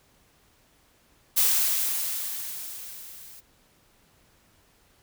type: noise with level ramp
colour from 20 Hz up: blue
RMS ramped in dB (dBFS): -20 to -47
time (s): 1.36-3.41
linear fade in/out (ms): 20
effects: pink hiss -62 dBFS RMS until 5.02 s